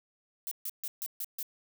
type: noise bursts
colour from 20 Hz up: violet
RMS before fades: -36 dBFS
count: 6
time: 0.47-1.428 s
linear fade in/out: 0 ms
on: 43 ms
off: 140 ms
effects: none